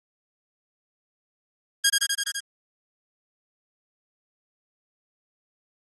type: tone with echo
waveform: 10% pulse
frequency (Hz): 1628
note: G#6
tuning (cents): -35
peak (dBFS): -8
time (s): 1.84-1.9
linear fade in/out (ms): 10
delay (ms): 84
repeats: 6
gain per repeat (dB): -2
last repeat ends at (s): 2.404
effects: AAC 32 kbps